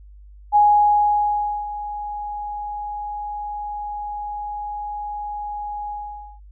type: tone with ADSR envelope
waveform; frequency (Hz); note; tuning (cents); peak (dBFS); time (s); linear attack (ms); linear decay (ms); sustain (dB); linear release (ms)
sine; 830.6; G#5; 0; -10; 0.52-6.4; 37; 1100; -16; 500
effects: added 50 Hz sine -41 dBFS peak until 6.51 s